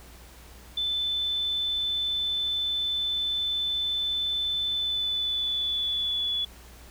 sine tone with pitch glide, 3520 to 3422 Hz, A7 to A7, 0 to -49 cents, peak -25 dBFS, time 0.77-6.45 s, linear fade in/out 5 ms, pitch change -49 cents, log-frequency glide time 4.7-6.33 s, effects added 60 Hz sine -48 dBFS peak until 6.9 s + pink hiss -51 dBFS RMS until 6.9 s

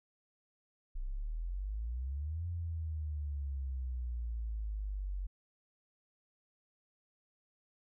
sine exponential two-way sweep, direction up then down, 30.17 to 87.31 to 45.9 Hz, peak -35 dBFS, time 0.95-5.27 s, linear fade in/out 10 ms, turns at 2.47 s, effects none

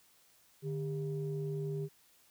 sine tone pair together, 150 / 400.5 Hz, D3 / G4, +37 / +37 cents, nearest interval octave + perfect fourth, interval 1700 cents, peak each -35 / -38 dBFS, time 0.62-1.89 s, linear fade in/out 50 ms, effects tanh soft clip ceiling -27 dBFS + white hiss -66 dBFS RMS until 2.3 s

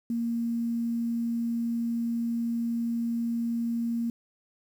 sine tone with quantisation, 233.1 Hz, A#3, in tune, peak -26 dBFS, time 0.1-4.1 s, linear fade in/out 2 ms, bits 9, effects none

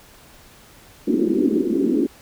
white band-pass noise, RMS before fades -19 dBFS, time 1.07-2.07 s, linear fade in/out 10 ms, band 220 to 370 Hz, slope 48 dB/octave, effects pink hiss -48 dBFS RMS until 2.21 s

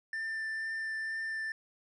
triangle tone with vibrato, 1782 Hz, A6, 22 cents sharp, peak -32 dBFS, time 0.13-1.52 s, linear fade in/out 2 ms, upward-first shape triangle, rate 2.1 Hz, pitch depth 11 cents each way, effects resampled to 22050 Hz

